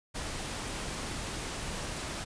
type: noise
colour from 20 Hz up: pink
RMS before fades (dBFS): -37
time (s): 0.14-2.25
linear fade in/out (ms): 20
effects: resampled to 22050 Hz